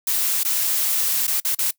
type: noise with dropouts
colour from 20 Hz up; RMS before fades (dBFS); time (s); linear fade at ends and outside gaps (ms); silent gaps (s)
blue; -21; 0.07-1.71; 5; 0.434-0.448 / 1.269-1.277 / 1.402-1.448 / 1.549-1.587
effects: noise-tail reverb RT60 0.1 s tail -21 dB re dry